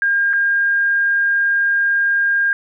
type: tone with dropouts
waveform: sine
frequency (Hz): 1611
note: G6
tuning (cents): +47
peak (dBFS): -13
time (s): 0.02-2.53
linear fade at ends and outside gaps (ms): 1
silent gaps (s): 0.331-0.335
effects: none